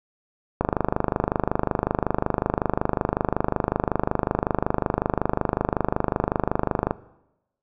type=click train; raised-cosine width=1 ms; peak=-6 dBFS; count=161; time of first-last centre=0.61-6.909 s; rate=25.4 Hz; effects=noise-tail reverb RT60 0.9 s tail -18 dB re dry